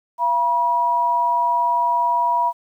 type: tone pair together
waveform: sine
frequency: 682.8 / 965 Hz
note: F5 / B5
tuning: -39 / -40 cents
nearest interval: tritone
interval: 599 cents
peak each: -25 / -16 dBFS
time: 0.18-2.53 s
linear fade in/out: 50 ms
effects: 9-bit